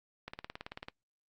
click train, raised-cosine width 0.3 ms, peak -25 dBFS, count 12, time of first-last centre 0.28-0.884 s, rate 18.2 Hz, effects noise-tail reverb RT60 0.1 s tail -21 dB re dry + Opus 48 kbps

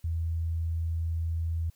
sine tone, 82.41 Hz, E2, in tune, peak -27 dBFS, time 0.04-1.7 s, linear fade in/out 5 ms, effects white hiss -67 dBFS RMS until 1.75 s

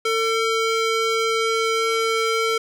square tone with band-pass filter, 449.8 Hz, A4, 38 cents sharp, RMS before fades -21 dBFS, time 0.05-2.58 s, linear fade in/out 5 ms, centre 2200 Hz, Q 0.52, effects none

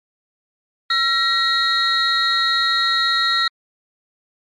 sine tone cluster, 1351 / 1895 / 3828 / 4206 Hz, E6 / A#6 / A#7 / C8, +42 / +28 / +45 / +8 cents, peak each -20 dBFS, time 0.9-3.48 s, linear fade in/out 5 ms, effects tanh soft clip ceiling -7 dBFS + MP3 64 kbps

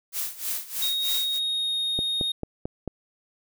blue noise with tremolo, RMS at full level -28 dBFS, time 0.12-1.4 s, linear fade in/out 50 ms, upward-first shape sine, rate 3.2 Hz, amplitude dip 85%
triangle tone with pitch glide, 3752 to 3715 Hz, A#7 to A#7, +11 to -7 cents, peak -23 dBFS, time 0.82-2.32 s, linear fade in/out 5 ms, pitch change -18 cents, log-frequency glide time 1.2-1.77 s
click train, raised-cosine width 2 ms, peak -16 dBFS, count 5, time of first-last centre 1.99-2.877 s, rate 4.51 Hz
effects none

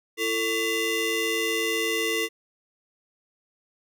25% pulse ring-modulated tone, 784 Hz, G5, in tune, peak -17 dBFS, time 0.17-2.29 s, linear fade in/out 50 ms, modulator 1230 Hz, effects none

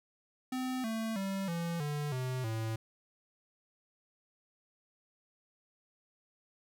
square tone with pitch steps, 256.5 / 223.3 / 194.39 / 169.23 / 147.32 / 128.25 / 111.65 Hz, C4 / A3 / G3 / E3 / D3 / C3 / A2, -34 / +26 / -14 / +46 / +6 / -34 / +26 cents, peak -34 dBFS, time 0.52-2.76 s, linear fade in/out 5 ms, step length 320 ms, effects none

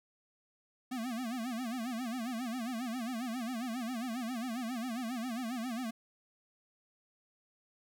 square tone with vibrato, 240 Hz, B3, 49 cents flat, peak -36 dBFS, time 0.91-5.91 s, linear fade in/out 10 ms, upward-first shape sine, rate 7.4 Hz, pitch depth 150 cents each way, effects none

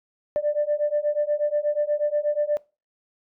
sine beating tone pair, 588 / 596.3 Hz, D5 / D5, +2 / +26 cents, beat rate 8.3 Hz, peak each -23 dBFS, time 0.36-2.57 s, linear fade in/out 0 ms, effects noise-tail reverb RT60 0.3 s tail -21 dB re dry + tanh soft clip ceiling -14 dBFS

